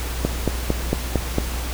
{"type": "click train", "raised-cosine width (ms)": 2, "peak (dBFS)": -5, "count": 6, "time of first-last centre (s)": [0.25, 1.384], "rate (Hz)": 4.41, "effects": ["added 60 Hz sine -25 dBFS peak until 1.73 s", "pink hiss -31 dBFS RMS until 1.73 s"]}